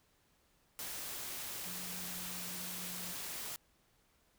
sine tone in noise, 179.7 Hz, F3, 50 cents sharp, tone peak -50 dBFS, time 1.66-3.13 s, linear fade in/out 0 ms, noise white, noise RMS -43 dBFS, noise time 0.79-3.56 s, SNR -10 dB, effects pink hiss -72 dBFS RMS until 4.38 s

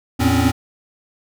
square tone cluster, 83.9 / 112.6 / 254.7 / 266 / 280.3 Hz, E2 / A2 / C4 / C4 / C#4, +31 / +40 / -46 / +29 / +19 cents, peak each -21 dBFS, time 0.19-0.52 s, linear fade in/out 20 ms, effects none

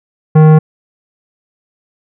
sine tone with tanh clipping, 155.56 Hz, D#3, in tune, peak -4 dBFS, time 0.35-0.59 s, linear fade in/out 10 ms, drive 15 dB, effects none

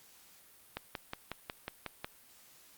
click train, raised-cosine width 0.3 ms, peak -21 dBFS, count 8, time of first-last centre 0.77-2.045 s, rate 5.49 Hz, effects white hiss -60 dBFS RMS until 2.77 s + Opus 48 kbps

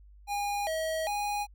square tone with pitch steps, 815 / 639 / 823 Hz, G#5 / D#5 / G#5, -33 / +46 / -16 cents, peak -30 dBFS, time 0.27-1.47 s, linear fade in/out 50 ms, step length 400 ms, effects added 50 Hz sine -51 dBFS peak until 1.54 s

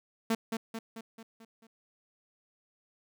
sawtooth tone with echo, 225.5 Hz, A3, 43 cents sharp, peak -22 dBFS, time 0.3-0.35 s, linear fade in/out 5 ms, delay 220 ms, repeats 6, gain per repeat -5 dB, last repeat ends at 1.67 s, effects none

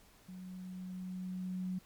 sine tone with level ramp, 184.3 Hz, F#3, 7 cents flat, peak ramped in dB -45 to -34 dBFS, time 0.28-1.79 s, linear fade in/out 10 ms, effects pink hiss -63 dBFS RMS until 1.85 s + MP3 96 kbps

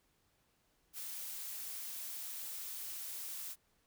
blue noise, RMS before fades -44 dBFS, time 0.93-3.56 s, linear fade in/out 50 ms, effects pink hiss -75 dBFS RMS until 3.86 s

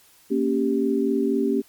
sine chord, G diminished, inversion first, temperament equal, 233.1 / 277.2 / 392 Hz, Bb3 / Db4 / G4, 0 / 0 / 0 cents, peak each -24 / -23 / -23 dBFS, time 0.3-1.62 s, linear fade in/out 20 ms, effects white hiss -55 dBFS RMS until 1.68 s + MP3 96 kbps

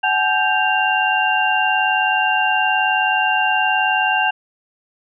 sine tone cluster, 753 / 852 / 1573 / 2778 Hz, F#5 / G#5 / G6 / F7, +30 / +44 / +6 / -10 cents, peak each -20 dBFS, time 0.03-4.31 s, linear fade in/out 10 ms, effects none

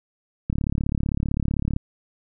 click train, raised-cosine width 5 ms, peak -11 dBFS, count 46, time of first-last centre 0.5-1.764 s, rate 35.6 Hz, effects none

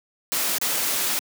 white noise with dropouts, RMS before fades -24 dBFS, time 0.32-1.19 s, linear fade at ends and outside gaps 0 ms, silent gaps 0.582-0.614 s, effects high-pass 200 Hz 12 dB/octave

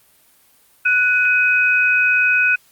sine tone pair together, 1480 / 2521 Hz, F#6 / D#7, 0 / +22 cents, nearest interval major sixth, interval 922 cents, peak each -15 dBFS, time 0.85-2.56 s, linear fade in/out 10 ms, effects white hiss -54 dBFS RMS until 2.71 s + Opus 32 kbps

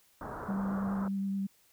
white low-pass noise, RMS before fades -41 dBFS, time 0.21-1.08 s, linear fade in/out 2 ms, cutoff 1400 Hz, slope 48 dB/octave
sine tone with vibrato, 196 Hz, G3, in tune, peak -30 dBFS, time 0.48-1.47 s, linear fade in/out 10 ms, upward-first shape sine, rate 9.4 Hz, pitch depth 12 cents each way
effects white hiss -66 dBFS RMS until 1.72 s

